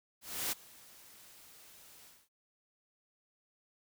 white noise with ADSR envelope, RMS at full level -34 dBFS, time 0.21-2.29 s, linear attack 310 ms, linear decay 16 ms, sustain -23 dB, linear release 240 ms, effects none

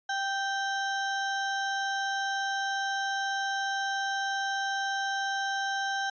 square ring-modulated tone, 1174.7 Hz, D6, in tune, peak -26 dBFS, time 0.09-6.1 s, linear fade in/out 5 ms, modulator 389 Hz, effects resampled to 16000 Hz

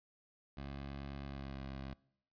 15% pulse tone with pitch glide, 69.3 to 67.33 Hz, C#2 to C#2, 0 to -50 cents, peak -37 dBFS, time 0.57-1.94 s, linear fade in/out 5 ms, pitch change -50 cents, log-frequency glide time 1.24-1.59 s, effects noise-tail reverb RT60 0.7 s tail -23 dB re dry + resampled to 11025 Hz

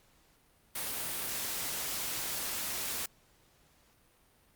white noise, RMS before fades -36 dBFS, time 0.75-3.06 s, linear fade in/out 5 ms, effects pink hiss -66 dBFS RMS until 4.55 s + Opus 48 kbps

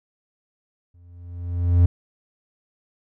triangle tone with exponential growth, 87.31 Hz, F2, in tune, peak -8 dBFS, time 0.94-1.86 s, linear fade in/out 5 ms, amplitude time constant 200 ms, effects none

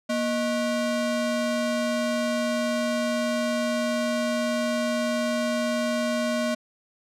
square ring-modulated tone, 429.2 Hz, A4, 43 cents flat, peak -21 dBFS, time 0.09-6.55 s, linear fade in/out 10 ms, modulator 192 Hz, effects low-pass 9000 Hz 12 dB/octave

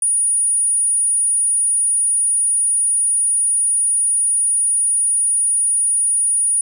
sine tone, 9610 Hz, D9, 39 cents sharp, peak -12 dBFS, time 0.02-6.61 s, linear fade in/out 2 ms, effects tanh soft clip ceiling -11 dBFS

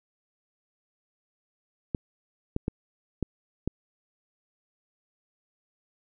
clicks, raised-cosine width 3 ms, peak -14 dBFS, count 5, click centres 1.948 / 2.564 / 2.681 / 3.227 / 3.676 s, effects none

